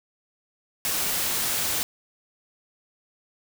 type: noise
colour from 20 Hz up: white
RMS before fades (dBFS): -26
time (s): 0.85-1.83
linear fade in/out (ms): 0
effects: none